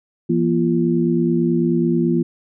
sine tone cluster, 169.5 / 238.7 / 343.8 Hz, E3 / A#3 / F4, +49 / +41 / -27 cents, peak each -19 dBFS, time 0.29-2.23 s, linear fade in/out 10 ms, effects none

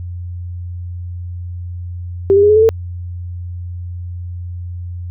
sine tone with pitch steps, 392 / 402.8 / 413.9 / 425.3 / 437 / 449 Hz, G4 / G4 / G#4 / G#4 / A4 / A4, 0 / +47 / -6 / +41 / -12 / +35 cents, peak -6 dBFS, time 2.3-2.69 s, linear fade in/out 0 ms, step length 65 ms, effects added 88 Hz sine -23 dBFS peak until 5.1 s

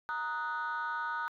sine chord, D# minor, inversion second, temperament equal with one note detuned, 932.3 / 1249.6 / 1480 Hz, A#5 / D#6 / F#6, 0 / +7 / 0 cents, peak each -36 / -36 / -35 dBFS, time 0.09-1.28 s, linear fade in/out 0 ms, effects tanh soft clip ceiling -28 dBFS

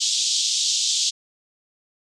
pink band-pass noise, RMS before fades -22 dBFS, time 0-1.11 s, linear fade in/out 20 ms, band 3300 to 7600 Hz, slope 48 dB/octave, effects none

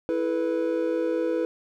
triangle chord, E suspended fourth, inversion none, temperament equal with one note detuned, 329.6 / 434.2 / 493.9 Hz, E4 / A4 / B4, 0 / -23 / 0 cents, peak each -25 / -29 / -24 dBFS, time 0.09-1.45 s, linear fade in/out 0 ms, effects none

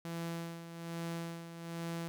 sawtooth tone with tremolo, 167.7 Hz, E3, 30 cents sharp, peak -33 dBFS, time 0.05-2.08 s, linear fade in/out 0 ms, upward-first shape sine, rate 1.2 Hz, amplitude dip 65%, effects none

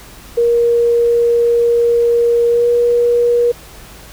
sine tone with pitch glide, 471.6 to 477.9 Hz, A#4 to A#4, +20 to +43 cents, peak -9 dBFS, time 0.37-3.52 s, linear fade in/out 10 ms, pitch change +23 cents, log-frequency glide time 2.5-2.67 s, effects added 50 Hz sine -42 dBFS peak until 4.12 s + pink hiss -38 dBFS RMS until 4.12 s

